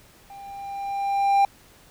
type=tone with level ramp; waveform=triangle; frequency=795 Hz; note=G5; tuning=24 cents sharp; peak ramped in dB=-38 to -12 dBFS; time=0.3-1.45 s; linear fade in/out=2 ms; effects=pink hiss -53 dBFS RMS until 1.9 s